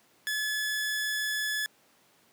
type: tone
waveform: sawtooth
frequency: 1714 Hz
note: A6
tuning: 46 cents flat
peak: -25 dBFS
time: 0.27-1.66 s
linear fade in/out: 0 ms
effects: pink hiss -63 dBFS RMS until 2.32 s + high-pass 200 Hz 12 dB/octave